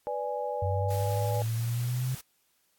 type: chord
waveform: sine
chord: G# diminished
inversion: first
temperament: equal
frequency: 493.9 / 587.3 / 830.6 Hz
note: B4 / D5 / G#5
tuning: 0 / 0 / 0 cents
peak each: -34 dBFS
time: 0.07-1.42 s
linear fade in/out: 0 ms
type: exponential sweep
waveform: sine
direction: up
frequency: 92.7 to 130.2 Hz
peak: -27 dBFS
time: 0.62-2.15 s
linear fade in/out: 5 ms
type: noise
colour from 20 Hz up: white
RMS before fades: -44 dBFS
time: 0.9-2.21 s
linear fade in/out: 5 ms
effects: white hiss -71 dBFS RMS until 2.78 s + AAC 64 kbps